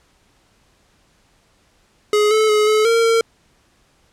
square tone with pitch steps, 419.5 / 434.7 / 423.9 / 430.3 / 459.8 / 456.1 Hz, G#4 / A4 / G#4 / A4 / A#4 / A#4, +17 / -21 / +35 / -39 / -24 / -38 cents, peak -13 dBFS, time 2.13-3.21 s, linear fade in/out 2 ms, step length 180 ms, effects pink hiss -58 dBFS RMS until 4.12 s + low-pass 9000 Hz 12 dB/octave

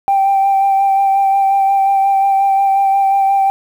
sine tone with vibrato, 784 Hz, G5, in tune, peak -8 dBFS, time 0.08-3.5 s, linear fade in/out 0 ms, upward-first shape sine, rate 5.6 Hz, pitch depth 17 cents each way, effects tanh soft clip ceiling -6 dBFS + 7-bit

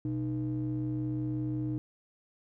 triangle ring-modulated tone, 91.6 Hz, F#2, 17 cents flat, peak -25 dBFS, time 0.05-1.78 s, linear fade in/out 0 ms, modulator 216 Hz, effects none

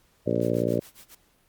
harmonic tone, 58.4 Hz, A#1, 4 cents sharp, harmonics 2 / 3 / 4 / 5 / 6 / 7 / 8 / 9 / 10, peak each -31 / -31 / -31 / -31 / -31 / -31 / -31 / -31 / -31 dBFS, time 0.26-0.8 s, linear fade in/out 10 ms
click train, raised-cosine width 0.2 ms, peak -35 dBFS, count 12, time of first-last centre 0.31-0.824 s, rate 21.4 Hz
white noise with tremolo, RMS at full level -47 dBFS, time 0.41-1.15 s, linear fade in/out 5 ms, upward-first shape sine, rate 7.2 Hz, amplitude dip 100%
effects pink hiss -64 dBFS RMS until 1.48 s + Opus 48 kbps

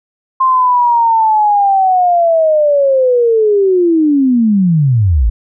sine linear sweep, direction down, 1056 to 48.15 Hz, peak -7 dBFS, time 0.4-5.3 s, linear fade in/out 10 ms, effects none

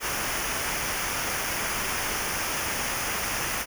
pink noise with comb filter, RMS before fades -29 dBFS, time 0-3.66 s, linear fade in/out 50 ms, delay 0.25 ms, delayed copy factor -0.65, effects none

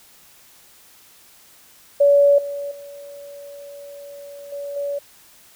sine tone with level steps, 569 Hz, C#5, 45 cents sharp, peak -10 / -25 / -35 / -27 / -22 dBFS, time 2-4.99 s, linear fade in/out 10 ms, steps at 2.38 / 2.71 / 4.52 / 4.76 s, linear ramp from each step 5 ms, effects white hiss -50 dBFS RMS until 5.55 s

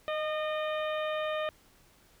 harmonic tone with a mistuned harmonic, 611 Hz, D#5, 32 cents flat, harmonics 1 / 2 / 3 / 4 / 5 / 6, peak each -31 / -37 / -41 / -43 / -45 / -47 dBFS, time 0.08-1.49 s, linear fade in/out 0 ms, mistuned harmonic 1, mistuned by +19 cents, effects pink hiss -62 dBFS RMS until 2.2 s

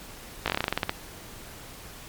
slowing click train, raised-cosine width 0.3 ms, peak -8 dBFS, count 13, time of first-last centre 0.46-0.894 s, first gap 18 ms, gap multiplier 1.12, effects pink hiss -44 dBFS RMS until 2.08 s + MP3 96 kbps

